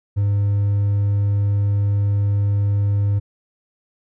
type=tone with hard clipping; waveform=triangle; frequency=101.2 Hz; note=G#2; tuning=44 cents flat; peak=-16 dBFS; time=0.16-3.2 s; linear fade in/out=20 ms; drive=5 dB; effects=none